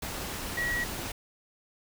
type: tone in noise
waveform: sine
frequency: 1917 Hz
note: A#6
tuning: 48 cents sharp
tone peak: -28 dBFS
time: 0.57-0.84 s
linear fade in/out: 5 ms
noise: pink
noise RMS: -36 dBFS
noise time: 0.02-1.12 s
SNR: +5 dB
effects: none